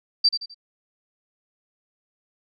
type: tone with echo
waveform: sine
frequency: 4670 Hz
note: D8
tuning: 11 cents flat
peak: -13 dBFS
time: 0.24-0.29 s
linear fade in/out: 10 ms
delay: 85 ms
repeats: 3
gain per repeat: -9 dB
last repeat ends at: 0.545 s
effects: none